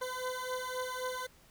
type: beating tone pair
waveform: 20% pulse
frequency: 506 / 509.8 Hz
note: B4 / C5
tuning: +42 / -45 cents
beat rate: 3.8 Hz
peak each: -33 / -34 dBFS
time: 0.01-1.27 s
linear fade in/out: 10 ms
effects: pink hiss -62 dBFS RMS until 1.5 s